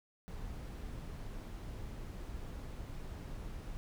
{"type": "noise", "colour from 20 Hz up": "brown", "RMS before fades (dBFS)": -44, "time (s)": [0.28, 3.77], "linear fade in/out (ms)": 0, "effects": []}